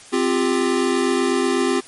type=chord; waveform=square; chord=C suspended fourth; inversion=none; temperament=equal with one note detuned; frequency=261.6 / 349.2 / 397.5 Hz; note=C4 / F4 / G4; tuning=0 / 0 / +24 cents; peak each=-22 dBFS; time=0.12-1.81 s; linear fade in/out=20 ms; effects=white hiss -43 dBFS RMS until 1.87 s + MP3 48 kbps